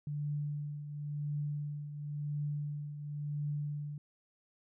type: tone with tremolo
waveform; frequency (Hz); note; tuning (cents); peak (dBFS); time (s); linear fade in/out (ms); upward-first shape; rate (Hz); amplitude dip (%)
sine; 146.9; D3; +1; -32; 0.07-3.98; 2; triangle; 0.95; 65
effects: none